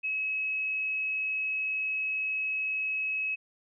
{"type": "tone", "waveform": "sine", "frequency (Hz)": 2567, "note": "E7", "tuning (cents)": -47, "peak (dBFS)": -28, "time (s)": [0.03, 3.36], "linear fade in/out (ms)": 20, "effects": []}